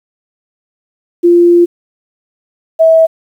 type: tone pair in turn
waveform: sine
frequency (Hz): 346.6 / 648.6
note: F4 / E5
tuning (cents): -13 / -28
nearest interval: major seventh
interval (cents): 1085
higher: second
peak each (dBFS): -3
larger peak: neither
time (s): 1.23-1.66 / 2.79-3.07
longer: first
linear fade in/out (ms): 20
effects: 7-bit